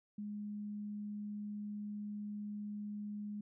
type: tone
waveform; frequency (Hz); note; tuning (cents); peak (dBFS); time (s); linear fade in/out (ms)
sine; 207.7; G#3; 0; -40; 0.18-3.41; 5
effects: none